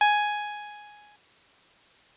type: tone with exponential decay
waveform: sawtooth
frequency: 833 Hz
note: G#5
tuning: 5 cents sharp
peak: -12 dBFS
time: 0.01-1.16 s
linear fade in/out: 2 ms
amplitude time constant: 250 ms
effects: white hiss -57 dBFS RMS until 2.16 s + resampled to 8000 Hz